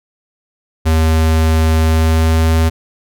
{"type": "tone with pitch glide", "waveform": "square", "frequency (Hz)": [79.9, 80.92], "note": ["D#2", "E2"], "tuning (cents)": [47, -32], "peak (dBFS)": -10, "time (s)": [0.85, 2.7], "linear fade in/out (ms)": 20, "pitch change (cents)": 21, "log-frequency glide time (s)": [1.78, 2.57], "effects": []}